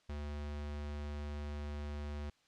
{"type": "tone", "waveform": "square", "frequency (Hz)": 73.42, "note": "D2", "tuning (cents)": 0, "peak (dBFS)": -40, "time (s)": [0.09, 2.3], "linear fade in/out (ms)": 5, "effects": ["white hiss -71 dBFS RMS until 2.47 s", "low-pass 5000 Hz 12 dB/octave"]}